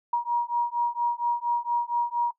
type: beating tone pair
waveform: sine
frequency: 950 / 954.3 Hz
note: A#5 / A#5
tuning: +33 / +40 cents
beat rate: 4.3 Hz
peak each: -26 / -26 dBFS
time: 0.13-2.31 s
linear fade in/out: 5 ms
effects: noise-tail reverb RT60 0.1 s tail -20 dB re dry